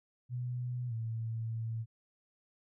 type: tone with pitch glide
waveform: sine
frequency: 123.47 to 113.22 Hz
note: B2 to A2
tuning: 0 to +50 cents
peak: -34 dBFS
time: 0.29-1.86 s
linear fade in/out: 50 ms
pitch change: -150 cents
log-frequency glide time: 0.88-0.93 s
effects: none